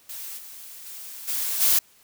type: noise with level steps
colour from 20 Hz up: blue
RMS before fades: -36 / -42 / -39 / -27 / -19 dBFS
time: 0.09-1.79 s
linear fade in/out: 5 ms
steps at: 0.37 / 0.85 / 1.27 / 1.6 s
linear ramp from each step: 20 ms
effects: white hiss -57 dBFS RMS until 2.03 s